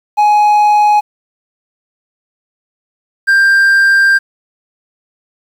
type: tone pair in turn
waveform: triangle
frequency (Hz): 837 / 1586.9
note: G#5 / G6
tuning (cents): +13 / +21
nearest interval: major seventh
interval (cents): 1108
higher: second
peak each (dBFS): -4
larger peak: neither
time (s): 0.17-1.01 / 3.27-4.19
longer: second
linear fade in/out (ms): 20
effects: 7-bit